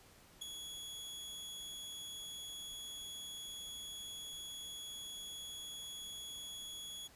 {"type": "tone with ADSR envelope", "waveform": "sawtooth", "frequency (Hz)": 3359, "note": "G#7", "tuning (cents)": 19, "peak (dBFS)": -35, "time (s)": [0.41, 7.08], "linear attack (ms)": 13, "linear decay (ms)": 3, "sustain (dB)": -7, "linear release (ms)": 16, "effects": ["pink hiss -62 dBFS RMS until 7.15 s", "resampled to 32000 Hz"]}